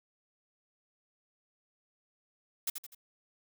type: noise with echo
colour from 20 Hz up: blue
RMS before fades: -32 dBFS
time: 2.67-2.7 s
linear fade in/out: 5 ms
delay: 83 ms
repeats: 3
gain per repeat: -7 dB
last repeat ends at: 2.949 s
effects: none